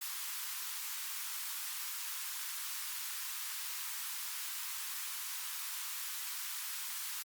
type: high-pass noise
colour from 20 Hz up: white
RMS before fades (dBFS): -41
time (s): 0.01-7.23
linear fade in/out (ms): 10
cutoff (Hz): 920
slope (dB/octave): 48
effects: Opus 48 kbps